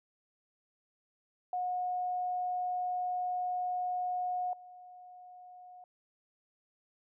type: tone with level steps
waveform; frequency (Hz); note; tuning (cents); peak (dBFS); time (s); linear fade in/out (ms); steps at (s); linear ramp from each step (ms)
sine; 725; F#5; -35; -31 / -49; 1.53-5.84; 2; 4.53; 2
effects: none